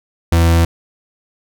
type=tone; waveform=40% pulse; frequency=83.7 Hz; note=E2; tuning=27 cents sharp; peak=-8 dBFS; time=0.32-0.65 s; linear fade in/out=5 ms; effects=none